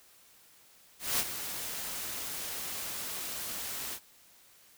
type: noise with ADSR envelope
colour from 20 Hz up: white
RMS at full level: -28 dBFS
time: 0.99-4 s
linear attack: 200 ms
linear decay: 47 ms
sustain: -10 dB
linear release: 68 ms
effects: white hiss -60 dBFS RMS until 4.77 s